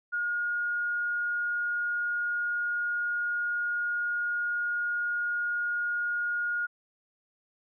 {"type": "tone", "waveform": "sine", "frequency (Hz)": 1431, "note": "F6", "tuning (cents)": 42, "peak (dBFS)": -27, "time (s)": [0.12, 6.67], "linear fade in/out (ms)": 20, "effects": []}